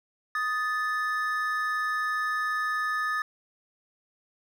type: tone pair together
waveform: triangle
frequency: 1246 / 1748.6 Hz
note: D#6 / A6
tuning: +2 / -11 cents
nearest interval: tritone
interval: 587 cents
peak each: -27 dBFS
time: 0.35-3.22 s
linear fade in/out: 2 ms
effects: none